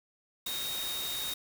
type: tone in noise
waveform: sine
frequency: 3729 Hz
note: A#7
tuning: in tune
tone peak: -35 dBFS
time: 0.46-1.34 s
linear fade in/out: 5 ms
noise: white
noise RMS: -38 dBFS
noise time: 0.46-1.34 s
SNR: 0 dB
effects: none